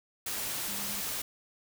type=tone in noise; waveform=sine; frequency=202 Hz; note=G#3; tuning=48 cents flat; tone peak=-45 dBFS; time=0.68-1.01 s; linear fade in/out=5 ms; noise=white; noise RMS=-35 dBFS; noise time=0.26-1.22 s; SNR=-13 dB; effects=none